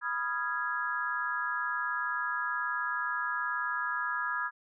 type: chord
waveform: sine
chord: F half-diminished seventh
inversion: second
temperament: equal with one note detuned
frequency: 987.8 / 1244.5 / 1383.3 / 1661.2 Hz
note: Cb6 / Eb6 / F6 / Ab6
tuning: 0 / 0 / -17 / 0 cents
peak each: -37 / -36 / -37 / -33 dBFS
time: 0.01-4.51 s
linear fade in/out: 50 ms
effects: none